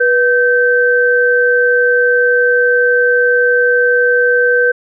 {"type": "tone pair together", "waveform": "sine", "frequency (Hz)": [488.2, 1550], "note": ["B4", "G6"], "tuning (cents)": [-20, -20], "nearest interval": "octave + minor sixth", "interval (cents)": 2000, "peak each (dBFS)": -11, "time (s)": [0, 4.72], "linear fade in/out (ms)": 10, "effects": []}